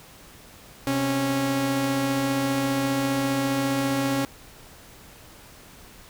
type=tone pair together; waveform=sawtooth; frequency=130 / 274.9 Hz; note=C3 / C#4; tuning=-11 / -14 cents; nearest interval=octave + minor second; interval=1297 cents; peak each=-26 / -19 dBFS; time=0.87-4.25 s; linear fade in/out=0 ms; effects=pink hiss -48 dBFS RMS until 6.09 s